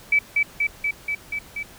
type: tone with echo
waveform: sine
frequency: 2301 Hz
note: D7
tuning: 36 cents flat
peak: -14 dBFS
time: 0.12-0.19 s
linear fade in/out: 5 ms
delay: 240 ms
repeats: 6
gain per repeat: -2 dB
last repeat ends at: 1.63 s
effects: pink hiss -46 dBFS RMS until 1.78 s

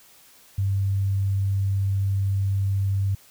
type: tone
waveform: sine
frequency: 98 Hz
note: G2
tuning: in tune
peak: -20 dBFS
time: 0.58-3.15 s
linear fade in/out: 5 ms
effects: white hiss -53 dBFS RMS until 3.3 s

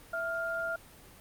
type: tone pair together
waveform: sine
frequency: 661.7 / 1402 Hz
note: E5 / F6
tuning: +6 / +6 cents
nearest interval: octave + minor second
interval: 1300 cents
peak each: -35 / -33 dBFS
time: 0.13-0.76 s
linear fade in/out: 5 ms
effects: pink hiss -54 dBFS RMS until 1.2 s + Opus 32 kbps

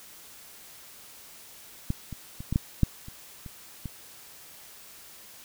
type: clicks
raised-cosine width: 5 ms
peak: -14 / -24 / -25 / -15 / -10 / -7 / -29 / -28 / -22 dBFS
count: 9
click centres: 1.904 / 2.127 / 2.405 / 2.526 / 2.559 / 2.833 / 3.084 / 3.462 / 3.857 s
effects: white hiss -49 dBFS RMS until 5.44 s

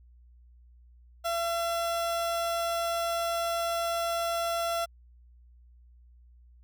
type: tone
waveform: 30% pulse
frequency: 677 Hz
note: E5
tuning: 46 cents sharp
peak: -25 dBFS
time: 1.24-4.86 s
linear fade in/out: 20 ms
effects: added 60 Hz sine -53 dBFS peak until 6.63 s

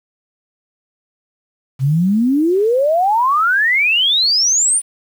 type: exponential sweep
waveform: sine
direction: up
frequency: 127 to 9610 Hz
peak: -11 dBFS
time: 1.79-4.82 s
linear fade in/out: 50 ms
effects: 7-bit

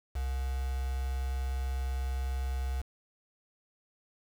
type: tone with quantisation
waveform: sine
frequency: 65.41 Hz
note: C2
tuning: in tune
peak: -30 dBFS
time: 0.15-2.82 s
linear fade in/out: 10 ms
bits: 7
effects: none

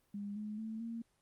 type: tone with pitch steps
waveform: sine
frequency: 203.1 / 211.7 / 220.7 / 230.1 Hz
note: G#3 / G#3 / A3 / A#3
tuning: -38 / +33 / +5 / -22 cents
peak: -39 dBFS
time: 0.14-1.02 s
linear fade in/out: 5 ms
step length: 220 ms
effects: pink hiss -75 dBFS RMS until 1.21 s + Opus 24 kbps

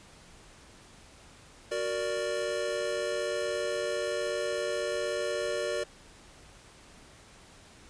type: chord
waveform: square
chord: Gb augmented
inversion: none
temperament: equal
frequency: 370 / 466.2 / 587.3 Hz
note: Gb4 / Bb4 / D5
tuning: 0 / 0 / 0 cents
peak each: -37 / -35 / -33 dBFS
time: 1.71-5.84 s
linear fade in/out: 10 ms
effects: pink hiss -54 dBFS RMS until 7.89 s + resampled to 22050 Hz

